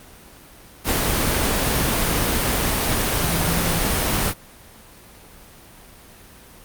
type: tone in noise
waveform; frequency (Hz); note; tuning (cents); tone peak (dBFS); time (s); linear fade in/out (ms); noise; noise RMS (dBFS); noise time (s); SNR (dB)
sine; 167.2; E3; +25; -25; 3.2-3.83; 50; pink; -20; 0.84-4.34; -8
effects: pink hiss -45 dBFS RMS until 6.64 s + Opus 32 kbps